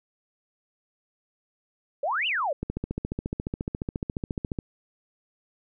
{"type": "exponential two-way sweep", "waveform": "sine", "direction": "up then down", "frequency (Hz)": [523.3, 3095, 523.3], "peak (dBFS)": -24, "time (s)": [2.03, 2.53], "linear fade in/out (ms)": 5, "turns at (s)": 2.27}
{"type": "click train", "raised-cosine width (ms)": 3, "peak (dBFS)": -16, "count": 29, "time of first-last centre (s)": [2.63, 4.588], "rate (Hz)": 14.3}
{"effects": []}